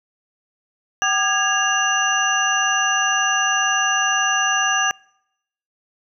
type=tone cluster; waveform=sine; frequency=769 / 1205 / 1651 / 2802 / 5950 Hz; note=G5 / D6 / G#6 / F7 / F#8; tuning=-33 / +44 / -11 / +5 / +9 cents; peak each=-24 / -24 / -20 / -23 / -24 dBFS; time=1.02-4.91 s; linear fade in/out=0 ms; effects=noise-tail reverb RT60 0.8 s tail -26 dB re dry